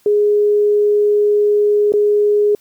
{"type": "tone with dropouts", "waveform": "sine", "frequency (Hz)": 415.3, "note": "G#4", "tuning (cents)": 0, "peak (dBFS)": -10, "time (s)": [0.06, 2.55], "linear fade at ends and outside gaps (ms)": 2, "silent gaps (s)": [1.922, 1.937], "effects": ["white hiss -55 dBFS RMS until 2.6 s"]}